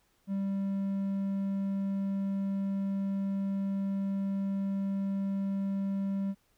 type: tone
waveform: triangle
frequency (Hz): 196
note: G3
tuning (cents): 0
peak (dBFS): -27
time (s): 0.27-6.35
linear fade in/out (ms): 50
effects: pink hiss -71 dBFS RMS until 6.57 s